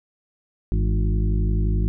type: harmonic tone with a mistuned harmonic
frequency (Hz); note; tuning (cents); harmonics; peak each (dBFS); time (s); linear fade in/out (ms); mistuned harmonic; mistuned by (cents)
51.6; G#1; -10; 1 / 2 / 3 / 4 / 6 / 7; -19 / -25 / -29 / -31 / -35 / -36; 0.72-1.88; 0; 3; +69
effects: none